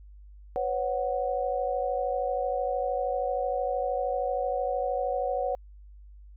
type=chord; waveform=sine; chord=B suspended second; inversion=none; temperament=equal with one note detuned; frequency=501.4 / 554.4 / 740 Hz; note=B4 / C#5 / F#5; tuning=+26 / 0 / 0 cents; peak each=-31 / -30 / -30 dBFS; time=0.56-5.55 s; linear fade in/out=0 ms; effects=added 50 Hz sine -46 dBFS peak until 6.36 s